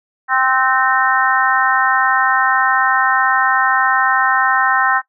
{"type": "harmonic tone with a mistuned harmonic", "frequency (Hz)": 261.6, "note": "C4", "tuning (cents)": 0, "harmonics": [3, 4, 5, 6, 7], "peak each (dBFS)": [-18, -18, -18, -18, -18], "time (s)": [0.28, 5.02], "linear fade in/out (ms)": 50, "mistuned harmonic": 6, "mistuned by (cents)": -31, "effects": ["noise-tail reverb RT60 0.1 s tail -19 dB re dry"]}